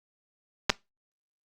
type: clicks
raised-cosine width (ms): 0.2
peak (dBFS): -3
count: 2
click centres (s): 0.696 / 0.701
effects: noise-tail reverb RT60 0.2 s tail -21 dB re dry + Opus 48 kbps